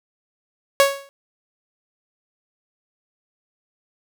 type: tone with exponential decay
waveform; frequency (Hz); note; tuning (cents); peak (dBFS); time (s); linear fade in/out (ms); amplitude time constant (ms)
sawtooth; 554.4; C#5; 0; -5; 0.8-1.09; 0; 62
effects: none